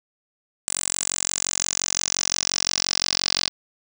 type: tone with band-pass filter sweep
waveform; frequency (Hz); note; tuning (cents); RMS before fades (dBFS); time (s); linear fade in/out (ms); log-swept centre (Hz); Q
10% pulse; 45.76; F#1; -18; -25; 0.68-3.49; 0; 8200 to 4700; 4.5
effects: none